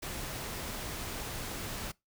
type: noise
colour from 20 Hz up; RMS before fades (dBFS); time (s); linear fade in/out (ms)
pink; -39; 0.02-1.92; 10
effects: noise-tail reverb RT60 0.2 s tail -23 dB re dry